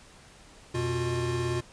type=tone cluster; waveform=square; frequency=88.3 / 124.1 / 354.3 Hz; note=F2 / B2 / F4; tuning=+20 / +9 / +25 cents; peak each=-37 / -31 / -31 dBFS; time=0.74-1.61 s; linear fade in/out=10 ms; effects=pink hiss -53 dBFS RMS until 1.72 s + resampled to 22050 Hz